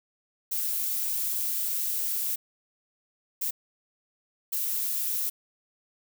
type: noise bursts at uneven times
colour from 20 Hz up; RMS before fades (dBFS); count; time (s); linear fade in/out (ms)
violet; -29; 3; 0.51-2.36 / 3.41-3.51 / 4.52-5.3; 10
effects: none